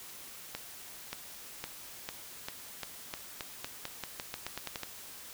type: accelerating click train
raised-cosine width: 0.2 ms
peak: -19 dBFS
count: 18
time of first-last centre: 0.55-4.833 s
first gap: 580 ms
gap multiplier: 0.88
effects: white hiss -48 dBFS RMS until 5.33 s